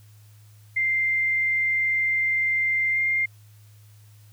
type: tone with pitch glide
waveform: sine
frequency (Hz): 2093 to 2110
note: C7 to C7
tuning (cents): 0 to +14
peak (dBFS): -20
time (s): 0.76-3.26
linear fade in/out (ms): 10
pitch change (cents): +14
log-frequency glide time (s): 2.92-2.98
effects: added 105 Hz sine -48 dBFS peak until 4.32 s + white hiss -60 dBFS RMS until 4.32 s